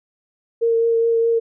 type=tone with vibrato; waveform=sine; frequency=459.8 Hz; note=A#4; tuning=24 cents flat; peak=-14 dBFS; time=0.61-1.4 s; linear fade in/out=20 ms; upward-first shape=triangle; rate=4.8 Hz; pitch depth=15 cents each way; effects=none